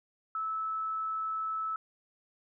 sine tone, 1306 Hz, E6, 17 cents flat, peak -31 dBFS, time 0.35-1.76 s, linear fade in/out 2 ms, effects none

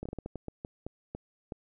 slowing click train, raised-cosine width 2 ms, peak -24 dBFS, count 12, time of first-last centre 0.03-1.522 s, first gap 25 ms, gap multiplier 1.31, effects none

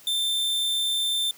45% pulse tone, 3566 Hz, A7, 22 cents sharp, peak -23 dBFS, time 0.07-1.31 s, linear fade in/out 2 ms, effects white hiss -51 dBFS RMS until 1.37 s + high-pass 80 Hz 12 dB/octave

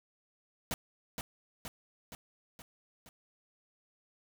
pink noise with echo, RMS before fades -35 dBFS, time 0.71-0.74 s, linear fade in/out 0 ms, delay 470 ms, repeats 5, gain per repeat -4 dB, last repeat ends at 3.09 s, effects none

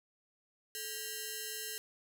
5% pulse ring-modulated tone, 1174.7 Hz, D6, in tune, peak -24 dBFS, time 0.75-1.78 s, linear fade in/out 0 ms, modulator 741 Hz, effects none

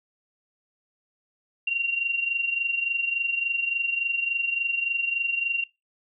sine tone with amplitude modulation, 2760 Hz, F7, 21 cents flat, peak -20 dBFS, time 1.67-5.64 s, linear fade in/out 5 ms, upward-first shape sine, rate 23.5 Hz, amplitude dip 70%, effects noise-tail reverb RT60 0.2 s tail -20 dB re dry

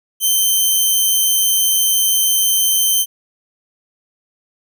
5% pulse tone, 3103 Hz, G7, 18 cents flat, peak -4 dBFS, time 0.2-3.06 s, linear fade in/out 50 ms, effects none

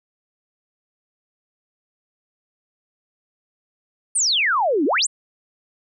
sine exponential two-way sweep, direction down then up, 9540 to 261.6 to 9540 Hz, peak -16 dBFS, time 4.15-5.07 s, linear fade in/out 10 ms, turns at 4.85 s, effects none

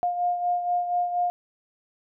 sine beating tone pair, 708 / 712.2 Hz, F5 / F5, +23 / +34 cents, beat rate 4.2 Hz, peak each -23 / -31 dBFS, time 0.03-1.3 s, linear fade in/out 0 ms, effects none

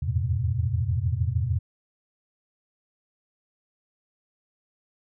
sine tone cluster, 81.3 / 87.9 / 102 / 115.5 / 128 Hz, E2 / F2 / G#2 / A#2 / C3, -23 / +12 / -31 / -16 / -38 cents, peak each -29 dBFS, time 0.02-1.59 s, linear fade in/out 10 ms, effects none

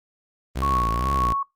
sawtooth tone with vibrato, 61.9 Hz, B1, 5 cents sharp, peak -20 dBFS, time 0.55-1.34 s, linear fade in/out 20 ms, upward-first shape triangle, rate 2.2 Hz, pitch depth 220 cents each way
sine tone with tremolo, 1107 Hz, C#6, 3 cents flat, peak -19 dBFS, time 0.62-1.43 s, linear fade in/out 5 ms, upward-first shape triangle, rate 2 Hz, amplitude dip 50%
effects noise-tail reverb RT60 0.2 s tail -23 dB re dry + Opus 24 kbps

